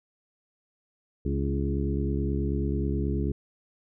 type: harmonic tone with a mistuned harmonic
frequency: 69.3 Hz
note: C#2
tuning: in tune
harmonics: 1 / 2 / 3 / 4 / 5 / 6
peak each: -28 / -31 / -33 / -34 / -35 / -36 dBFS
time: 1.25-3.32 s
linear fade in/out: 5 ms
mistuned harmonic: 4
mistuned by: +34 cents
effects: none